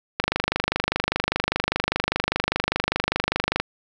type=click train; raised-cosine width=0.3 ms; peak=-4 dBFS; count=86; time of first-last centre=0.2-3.6 s; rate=25 Hz; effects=7-bit